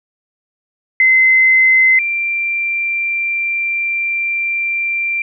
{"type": "tone pair in turn", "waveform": "sine", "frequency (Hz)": [2057, 2363], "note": ["C7", "D7"], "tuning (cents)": [-30, 10], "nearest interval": "major second", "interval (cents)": 240, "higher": "second", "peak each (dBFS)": [-7, -15], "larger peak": "first", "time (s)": [[1, 1.99], [1.99, 5.22]], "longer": "second", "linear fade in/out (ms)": 2, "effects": []}